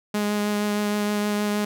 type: tone with vibrato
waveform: sawtooth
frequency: 207.7 Hz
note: G#3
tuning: in tune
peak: -18 dBFS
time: 0.14-1.65 s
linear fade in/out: 5 ms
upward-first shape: triangle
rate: 6.4 Hz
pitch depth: 13 cents each way
effects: none